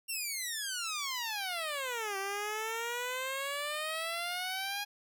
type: exponential two-way sweep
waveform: 10% pulse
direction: down then up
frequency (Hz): 2794 to 386.1 to 825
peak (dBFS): -26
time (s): 0.08-4.85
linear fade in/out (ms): 20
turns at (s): 2.17
effects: none